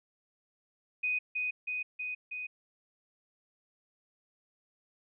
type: tone with echo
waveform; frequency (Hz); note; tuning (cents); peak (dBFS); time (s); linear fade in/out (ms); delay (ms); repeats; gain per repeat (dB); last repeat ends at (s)
sine; 2494; D#7; +3; -28; 1.03-1.19; 10; 320; 4; -2; 2.47
effects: none